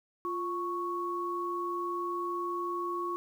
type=tone pair together; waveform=sine; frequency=349.2 / 1108.7 Hz; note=F4 / C#6; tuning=0 / 0 cents; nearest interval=octave + minor sixth; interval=2000 cents; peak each=-35 / -33 dBFS; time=0.25-3.16 s; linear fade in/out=0 ms; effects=10-bit